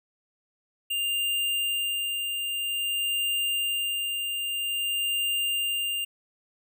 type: tone with tremolo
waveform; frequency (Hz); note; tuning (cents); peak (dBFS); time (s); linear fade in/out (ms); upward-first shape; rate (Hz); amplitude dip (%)
square; 2799; F7; +3; -25; 0.9-6.05; 10; sine; 0.51; 35
effects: none